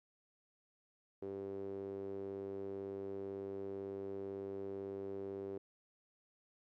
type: tone with band-pass filter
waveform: sawtooth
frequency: 98 Hz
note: G2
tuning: in tune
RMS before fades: -44 dBFS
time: 1.22-5.58 s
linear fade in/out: 5 ms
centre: 400 Hz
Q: 5.2
effects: none